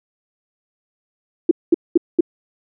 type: tone bursts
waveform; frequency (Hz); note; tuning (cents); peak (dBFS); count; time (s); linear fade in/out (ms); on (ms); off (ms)
sine; 339.2; E4; +50; -7; 4; 1.49-2.208; 5; 22; 210
effects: none